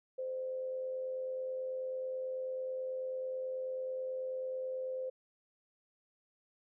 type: tone with amplitude modulation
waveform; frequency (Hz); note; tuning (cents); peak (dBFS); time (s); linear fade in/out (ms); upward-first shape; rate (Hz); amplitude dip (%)
sine; 517; C5; -21; -34; 0.18-5.1; 10; sine; 89.2; 35
effects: none